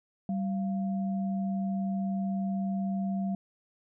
sine tone pair together, 193.77 / 690 Hz, G3 / F5, -20 / -21 cents, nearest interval octave + minor seventh, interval 2199 cents, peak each -28 / -40 dBFS, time 0.29-3.35 s, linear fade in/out 2 ms, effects none

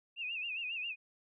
sine tone with vibrato, 2637 Hz, E7, in tune, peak -36 dBFS, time 0.16-0.96 s, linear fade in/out 50 ms, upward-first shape sine, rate 7.4 Hz, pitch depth 120 cents each way, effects none

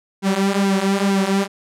sawtooth tone with flanger, 196 Hz, G3, in tune, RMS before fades -18 dBFS, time 0.22-1.48 s, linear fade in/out 50 ms, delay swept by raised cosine 1.6 to 7 ms, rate 2.2 Hz, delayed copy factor -0.75, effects low-pass 10000 Hz 12 dB/octave

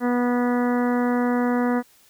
harmonic tone, 244.4 Hz, B3, 18 cents flat, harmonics 1 / 2 / 3 / 4 / 5 / 6 / 7 / 8, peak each -20 / -26 / -30 / -32 / -34 / -36 / -37 / -38 dBFS, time 0-1.83 s, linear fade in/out 50 ms, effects white hiss -56 dBFS RMS until 2.09 s

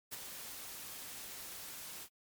white noise with ADSR envelope, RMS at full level -40 dBFS, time 0.11-2.09 s, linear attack 25 ms, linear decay 19 ms, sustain -7 dB, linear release 69 ms, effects MP3 96 kbps

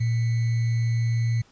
sine tone with sample-and-hold, 115.8 Hz, A#2, 11 cents flat, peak -20 dBFS, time 0-1.42 s, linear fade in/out 10 ms, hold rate 2100 Hz, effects pink hiss -58 dBFS RMS until 1.51 s + resampled to 16000 Hz

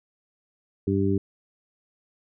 harmonic tone, 97.9 Hz, G2, 2 cents flat, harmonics 1 / 2 / 3 / 4, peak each -26 / -26 / -26 / -26 dBFS, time 0.87-1.18 s, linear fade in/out 5 ms, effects none

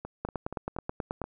two click trains, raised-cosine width 1 ms, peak -23 / -17 dBFS, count 6 / 10, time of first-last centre 0.05-1.24 / 0.25-1.217 s, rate 4.2 / 9.31 Hz, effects none

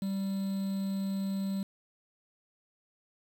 triangle tone with quantisation, 195 Hz, G3, 9 cents flat, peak -28 dBFS, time 0.02-1.63 s, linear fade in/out 2 ms, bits 8, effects none

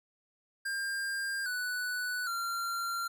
square tone with pitch steps, 1600 / 1484.3 / 1376.9 Hz, G6 / F#6 / F6, +35 / +5 / -25 cents, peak -33 dBFS, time 0.65-3.08 s, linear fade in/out 10 ms, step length 810 ms, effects none

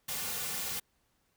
white noise with comb filter, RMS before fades -36 dBFS, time 0.08-0.8 s, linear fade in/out 10 ms, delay 3.1 ms, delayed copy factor -0.7, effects pink hiss -74 dBFS RMS until 1.36 s

